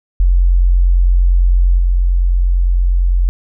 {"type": "tone with level steps", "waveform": "sine", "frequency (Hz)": 44.41, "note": "F1", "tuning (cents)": 30, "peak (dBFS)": [-7, -9], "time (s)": [0.2, 3.29], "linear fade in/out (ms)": 0, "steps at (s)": 1.78, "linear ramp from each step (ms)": 5, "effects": []}